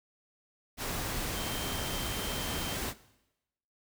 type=tone in noise; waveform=sine; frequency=3138 Hz; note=G7; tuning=1 cent sharp; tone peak=-42 dBFS; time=1.33-2.78 s; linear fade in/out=50 ms; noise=pink; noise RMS=-35 dBFS; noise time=0.77-2.94 s; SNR=-10 dB; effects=noise-tail reverb RT60 0.9 s tail -18 dB re dry